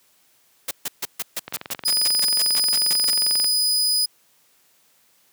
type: noise bursts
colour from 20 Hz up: white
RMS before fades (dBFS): -26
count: 15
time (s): 0.68-3.105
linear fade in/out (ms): 5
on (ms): 31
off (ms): 140
type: click train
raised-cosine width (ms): 0.3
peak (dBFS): -16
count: 45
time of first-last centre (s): 1.48-3.444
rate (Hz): 22.4
type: tone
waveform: sawtooth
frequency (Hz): 4978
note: D#8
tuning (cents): 0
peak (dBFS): -15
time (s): 1.85-4.06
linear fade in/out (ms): 10
effects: white hiss -60 dBFS RMS until 5.32 s + high-pass 100 Hz 12 dB/octave

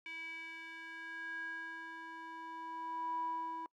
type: tone with band-pass filter sweep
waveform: square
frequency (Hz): 327.2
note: E4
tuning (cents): -13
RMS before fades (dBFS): -44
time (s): 0.06-3.66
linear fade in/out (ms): 0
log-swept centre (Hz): 2400 to 860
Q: 7.5
effects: noise-tail reverb RT60 0.1 s tail -25 dB re dry

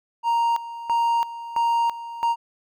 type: tone with tremolo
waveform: triangle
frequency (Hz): 932.3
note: A#5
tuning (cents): 0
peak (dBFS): -16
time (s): 0.23-2.36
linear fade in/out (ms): 50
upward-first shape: square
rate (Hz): 1.5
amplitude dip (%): 80
effects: none

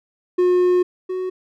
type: tone pair in turn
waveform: triangle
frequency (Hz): 360.1 / 370.2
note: F#4 / F#4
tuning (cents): -47 / +1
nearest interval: unison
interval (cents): 48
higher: second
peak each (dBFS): -11 / -20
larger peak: first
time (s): 0.38-0.83 / 1.09-1.3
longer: first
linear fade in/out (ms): 10
effects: none

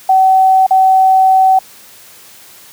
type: tone with dropouts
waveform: sine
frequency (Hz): 760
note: F#5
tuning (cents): +46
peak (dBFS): -5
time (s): 0.09-1.59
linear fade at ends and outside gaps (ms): 5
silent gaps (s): 0.666-0.707
effects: white hiss -39 dBFS RMS until 2.72 s + high-pass 80 Hz 12 dB/octave

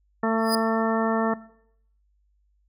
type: harmonic tone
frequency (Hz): 223.9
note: A3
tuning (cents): +30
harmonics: 1 / 2 / 3 / 4 / 5 / 6 / 8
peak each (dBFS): -24 / -27 / -29 / -30 / -31 / -32 / -33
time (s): 0.23-1.34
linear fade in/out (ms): 5
type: tone with exponential growth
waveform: sawtooth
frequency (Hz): 4959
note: D#8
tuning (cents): -7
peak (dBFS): -18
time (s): 0.38-0.55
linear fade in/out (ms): 1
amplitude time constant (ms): 35
effects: noise-tail reverb RT60 0.7 s tail -19 dB re dry + added 50 Hz sine -63 dBFS peak until 2.68 s

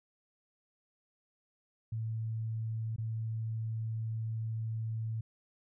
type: tone with dropouts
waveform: sine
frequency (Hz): 111.7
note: A2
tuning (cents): +27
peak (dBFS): -33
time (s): 1.92-5.21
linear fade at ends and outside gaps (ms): 5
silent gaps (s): 2.962-2.982
effects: none

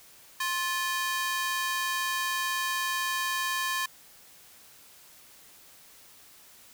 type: ring-modulated tone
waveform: sawtooth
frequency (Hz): 1400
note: F6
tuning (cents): +4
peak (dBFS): -21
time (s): 0.4-3.86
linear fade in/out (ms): 5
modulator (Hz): 342
effects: white hiss -54 dBFS RMS until 6.73 s

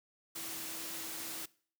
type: tone in noise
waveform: sine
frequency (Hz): 326.9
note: E4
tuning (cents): -14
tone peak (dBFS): -53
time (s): 0.35-1.46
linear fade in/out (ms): 10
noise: white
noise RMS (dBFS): -42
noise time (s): 0.35-1.46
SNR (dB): -14
effects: noise-tail reverb RT60 0.5 s tail -22 dB re dry + high-pass 100 Hz 12 dB/octave

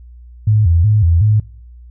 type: tone with vibrato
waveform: sine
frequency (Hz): 94.7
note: F#2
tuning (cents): +41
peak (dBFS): -8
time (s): 0.47-1.4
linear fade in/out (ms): 5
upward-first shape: square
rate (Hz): 2.7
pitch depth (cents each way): 210
effects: noise-tail reverb RT60 0.6 s tail -25 dB re dry + added 60 Hz sine -35 dBFS peak until 1.9 s

